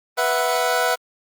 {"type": "chord", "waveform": "25% pulse", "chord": "B suspended fourth", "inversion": "none", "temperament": "equal", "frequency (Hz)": [493.9, 659.3, 740], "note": ["B4", "E5", "F#5"], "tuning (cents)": [0, 0, 0], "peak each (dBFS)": -19, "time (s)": [0.17, 0.96], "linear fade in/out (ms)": 20, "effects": ["Opus 24 kbps"]}